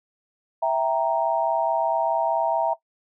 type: chord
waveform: sine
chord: E diminished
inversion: none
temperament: equal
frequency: 659.3 / 784 / 932.3 Hz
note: E5 / G5 / Bb5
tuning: 0 / 0 / 0 cents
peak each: -22 / -26 / -24 dBFS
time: 0.62-2.74 s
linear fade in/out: 10 ms
effects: noise-tail reverb RT60 0.1 s tail -17 dB re dry